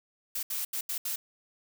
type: noise bursts at uneven times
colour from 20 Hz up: blue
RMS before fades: -33 dBFS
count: 5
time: 0.35-0.43 / 0.5-0.65 / 0.73-0.81 / 0.89-0.98 / 1.05-1.16 s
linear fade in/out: 5 ms
effects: none